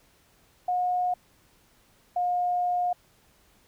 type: tone pair in turn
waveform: sine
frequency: 722 / 714.1 Hz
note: F#5 / F5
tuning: -43 / +38 cents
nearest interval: unison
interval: 19 cents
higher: first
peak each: -23 dBFS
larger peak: neither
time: 0.68-1.14 / 2.16-2.93 s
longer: second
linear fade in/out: 5 ms
effects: pink hiss -62 dBFS RMS until 3.67 s